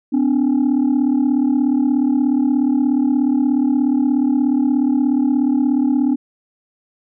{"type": "tone pair together", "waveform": "sine", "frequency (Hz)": [253.7, 290.5], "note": ["B3", "D4"], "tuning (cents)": [47, -19], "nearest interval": "major second", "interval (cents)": 234, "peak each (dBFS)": -14, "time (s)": [0.12, 6.16], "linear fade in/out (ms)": 20, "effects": ["tanh soft clip ceiling -10 dBFS"]}